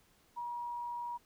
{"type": "tone", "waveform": "sine", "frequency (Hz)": 957, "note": "A#5", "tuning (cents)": 45, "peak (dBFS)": -37, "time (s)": [0.36, 1.18], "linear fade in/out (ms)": 20, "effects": ["pink hiss -68 dBFS RMS until 1.25 s"]}